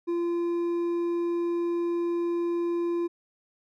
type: tone with hard clipping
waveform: triangle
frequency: 343.3 Hz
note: F4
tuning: 30 cents flat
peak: -26 dBFS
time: 0.07-3.08 s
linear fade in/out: 20 ms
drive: 7 dB
effects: none